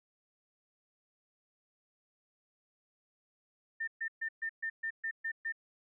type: tone bursts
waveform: sine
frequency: 1803 Hz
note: A6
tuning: 42 cents sharp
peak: -33 dBFS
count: 9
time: 3.8-5.524 s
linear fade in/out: 10 ms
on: 76 ms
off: 130 ms
effects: none